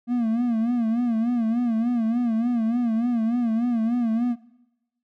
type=tone with vibrato; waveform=triangle; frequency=233.1 Hz; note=A#3; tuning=in tune; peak=-18 dBFS; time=0.07-4.36 s; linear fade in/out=50 ms; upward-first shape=sine; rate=3.4 Hz; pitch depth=95 cents each way; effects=noise-tail reverb RT60 1.0 s tail -21 dB re dry